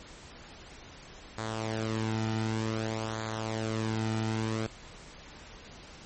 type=tone with flanger; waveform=sawtooth; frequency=110.8 Hz; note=A2; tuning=13 cents sharp; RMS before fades=-32 dBFS; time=1.38-4.67 s; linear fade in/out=5 ms; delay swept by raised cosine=0.36 to 1.86 ms; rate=0.54 Hz; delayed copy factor=-0.6; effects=pink hiss -49 dBFS RMS until 6.05 s + MP3 32 kbps